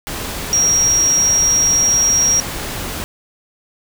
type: tone in noise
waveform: sine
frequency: 5650 Hz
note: F8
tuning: 19 cents sharp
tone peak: -11 dBFS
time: 0.53-2.4 s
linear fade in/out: 0 ms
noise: pink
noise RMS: -25 dBFS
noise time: 0.07-3.04 s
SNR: +11 dB
effects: none